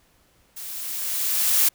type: noise with level ramp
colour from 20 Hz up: blue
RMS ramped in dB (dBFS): -36 to -17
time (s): 0.56-1.69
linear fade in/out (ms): 10
effects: pink hiss -61 dBFS RMS until 1.74 s